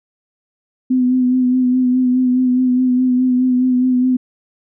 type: tone with vibrato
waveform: sine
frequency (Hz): 252.9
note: B3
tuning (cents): +41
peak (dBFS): -11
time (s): 0.9-4.17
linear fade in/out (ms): 10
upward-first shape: sine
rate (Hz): 4.8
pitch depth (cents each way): 28
effects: none